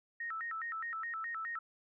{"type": "tone with vibrato", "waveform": "sine", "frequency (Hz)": 1566, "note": "G6", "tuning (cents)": -2, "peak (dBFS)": -37, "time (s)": [0.2, 1.59], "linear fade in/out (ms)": 5, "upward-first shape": "square", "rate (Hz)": 4.8, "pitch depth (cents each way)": 300, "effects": []}